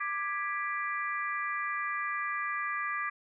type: harmonic tone with a mistuned harmonic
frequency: 394.3 Hz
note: G4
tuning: 10 cents sharp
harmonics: 3 / 4 / 5 / 6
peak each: -34 / -37 / -36 / -42 dBFS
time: 0-3.1 s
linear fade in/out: 10 ms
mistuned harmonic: 4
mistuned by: +86 cents
effects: none